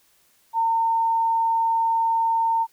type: tone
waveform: sine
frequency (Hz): 910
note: A#5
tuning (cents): -42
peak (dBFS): -18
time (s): 0.53-2.67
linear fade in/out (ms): 50
effects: white hiss -61 dBFS RMS until 2.72 s